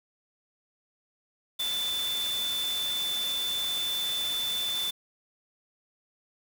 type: tone in noise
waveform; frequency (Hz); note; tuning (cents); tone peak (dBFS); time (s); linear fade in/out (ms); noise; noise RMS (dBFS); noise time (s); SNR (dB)
sine; 3520; A7; 0; -28; 1.59-4.91; 10; white; -37; 1.59-4.91; +6
effects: none